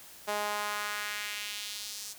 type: tone with high-pass filter sweep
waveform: sawtooth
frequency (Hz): 207.7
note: G#3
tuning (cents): 0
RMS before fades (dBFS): -36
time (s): 0.27-2.14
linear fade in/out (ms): 20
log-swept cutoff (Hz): 640 to 6100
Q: 1.5
effects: white hiss -51 dBFS RMS until 2.18 s